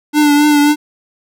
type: tone with vibrato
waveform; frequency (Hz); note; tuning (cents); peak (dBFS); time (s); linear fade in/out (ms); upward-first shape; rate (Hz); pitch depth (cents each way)
square; 294.6; D4; +6; -8; 0.13-0.76; 50; triangle; 3.7; 36
effects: none